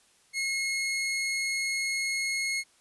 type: tone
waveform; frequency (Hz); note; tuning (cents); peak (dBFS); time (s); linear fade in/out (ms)
sawtooth; 2165; C#7; -41; -24; 0.33-2.64; 50
effects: white hiss -63 dBFS RMS until 2.8 s + resampled to 24000 Hz